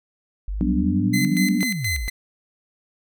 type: exponential two-way sweep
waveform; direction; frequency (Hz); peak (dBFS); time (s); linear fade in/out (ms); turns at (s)
sine; up then down; 45.46 to 261.9 to 45.46; -24; 0.48-2.08; 0; 1.65
type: chord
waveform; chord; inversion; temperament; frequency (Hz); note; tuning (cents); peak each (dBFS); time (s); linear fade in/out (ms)
sine; G major seventh; third; equal; 185 / 196 / 246.9 / 293.7; F#3 / G3 / B3 / D4; 0 / 0 / 0 / 0; -24; 0.61-1.63; 0
type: tone with tremolo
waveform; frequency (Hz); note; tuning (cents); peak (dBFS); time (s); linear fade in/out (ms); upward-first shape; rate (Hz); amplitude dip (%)
sawtooth; 2045; C7; -40; -19; 1.13-2.1; 10; square; 4.2; 75
effects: none